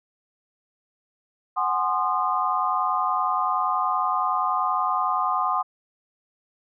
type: chord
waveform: sine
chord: Ab dominant seventh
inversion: third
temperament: equal with one note detuned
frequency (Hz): 740 / 830.6 / 1046.5 / 1223.8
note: Gb5 / Ab5 / C6 / Eb6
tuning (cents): 0 / 0 / 0 / -29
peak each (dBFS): -27 / -30 / -25 / -25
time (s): 1.56-5.63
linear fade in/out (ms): 20
effects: none